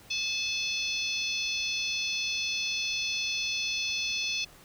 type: harmonic tone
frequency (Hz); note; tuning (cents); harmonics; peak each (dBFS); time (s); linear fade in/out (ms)
864; A5; -32; 3 / 4 / 5 / 6 / 7; -32 / -34 / -36 / -38 / -39; 0.1-4.45; 10
effects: pink hiss -54 dBFS RMS until 4.64 s